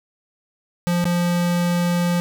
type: tone with dropouts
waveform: square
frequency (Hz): 174.61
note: F3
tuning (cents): 0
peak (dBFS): -18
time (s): 0.87-2.2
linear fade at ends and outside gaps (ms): 0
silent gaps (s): 1.042-1.054
effects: none